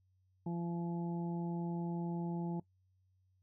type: harmonic tone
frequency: 171 Hz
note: F3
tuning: 36 cents flat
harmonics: 1 / 2 / 3 / 4 / 5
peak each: -36 / -43 / -57 / -53 / -49 dBFS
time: 0.46-2.6 s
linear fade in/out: 5 ms
effects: noise-tail reverb RT60 0.1 s tail -20 dB re dry + added 93 Hz sine -70 dBFS peak until 3.42 s